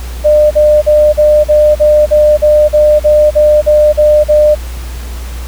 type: tone bursts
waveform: sine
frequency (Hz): 601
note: D5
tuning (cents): +40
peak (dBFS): -3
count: 14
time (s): 0.24-4.553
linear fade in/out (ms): 20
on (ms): 270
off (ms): 41
effects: added 60 Hz sine -19 dBFS peak until 5.47 s + pink hiss -31 dBFS RMS until 5.47 s